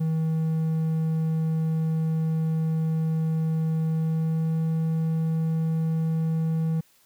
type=tone with pitch glide; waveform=triangle; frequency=160 to 161.21 Hz; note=D#3 to E3; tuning=+49 to -38 cents; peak=-20 dBFS; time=0-6.81 s; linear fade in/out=10 ms; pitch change=+13 cents; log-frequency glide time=3.88-4.61 s; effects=white hiss -61 dBFS RMS until 7.05 s